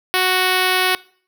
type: tone with notch filter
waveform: 5% pulse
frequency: 370 Hz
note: F#4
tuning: in tune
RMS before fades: -17 dBFS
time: 0.14-0.95 s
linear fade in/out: 0 ms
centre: 7100 Hz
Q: 1.1
effects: noise-tail reverb RT60 0.5 s tail -22 dB re dry